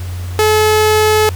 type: tone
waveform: sawtooth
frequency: 429.7 Hz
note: A4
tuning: 41 cents flat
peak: -5 dBFS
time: 0.39-1.29 s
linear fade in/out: 0 ms
effects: added 90 Hz sine -20 dBFS peak until 1.35 s + pink hiss -35 dBFS RMS until 1.35 s